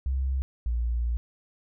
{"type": "tone pair in turn", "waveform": "sine", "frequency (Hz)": [66.1, 58.89], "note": ["C2", "A#1"], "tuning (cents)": [18, 18], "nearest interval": "major second", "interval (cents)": 200, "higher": "first", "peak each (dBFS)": -24, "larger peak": "neither", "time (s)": [[0.06, 0.42], [0.66, 1.17]], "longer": "second", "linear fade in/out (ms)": 0, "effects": []}